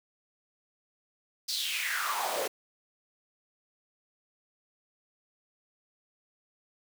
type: noise with high-pass filter sweep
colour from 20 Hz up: pink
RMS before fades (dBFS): -32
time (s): 1.48-2.48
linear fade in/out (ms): 10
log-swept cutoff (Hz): 4800 to 450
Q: 4.9
effects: none